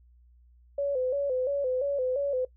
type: tone with vibrato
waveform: sine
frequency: 536 Hz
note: C5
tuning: 42 cents sharp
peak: -25 dBFS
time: 0.78-2.45 s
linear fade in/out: 5 ms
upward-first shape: square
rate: 2.9 Hz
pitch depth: 90 cents each way
effects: noise-tail reverb RT60 0.1 s tail -19 dB re dry + added 60 Hz sine -55 dBFS peak until 2.56 s